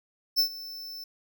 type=tone with ADSR envelope; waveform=square; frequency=5300 Hz; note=E8; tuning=9 cents sharp; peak=-19 dBFS; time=0.36-1.04 s; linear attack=31 ms; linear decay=93 ms; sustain=-19 dB; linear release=4 ms; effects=none